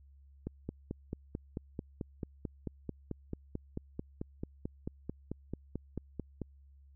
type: click train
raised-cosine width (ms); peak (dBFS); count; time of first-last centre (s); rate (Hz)
3; -24; 28; 0.47-6.417; 4.54
effects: added 69 Hz sine -56 dBFS peak until 6.95 s